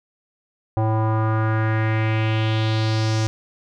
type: tone with low-pass filter sweep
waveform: square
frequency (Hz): 110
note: A2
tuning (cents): 0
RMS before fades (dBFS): -20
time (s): 0.77-3.27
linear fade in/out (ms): 0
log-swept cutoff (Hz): 810 to 6100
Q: 2.8
effects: none